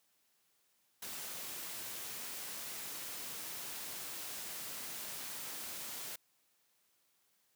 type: noise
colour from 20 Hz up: white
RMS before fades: -44 dBFS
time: 1.02-6.16 s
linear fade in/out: 5 ms
effects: white hiss -75 dBFS RMS until 7.55 s + high-pass 100 Hz 12 dB/octave